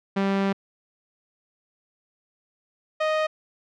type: tone pair in turn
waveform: sawtooth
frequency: 196 / 622.3 Hz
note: G3 / D#5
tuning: 0 / 0 cents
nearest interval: octave + minor sixth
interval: 2000 cents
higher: second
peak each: -17 dBFS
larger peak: neither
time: 0.16-0.53 / 3-3.27 s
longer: first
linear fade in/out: 10 ms
effects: low-pass 3000 Hz 12 dB/octave